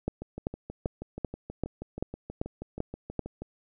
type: two click trains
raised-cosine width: 2 ms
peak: -24 / -15 dBFS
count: 21 / 9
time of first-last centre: 0.22-3.42 / 0.08-3.193 s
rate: 6.25 / 2.57 Hz
effects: none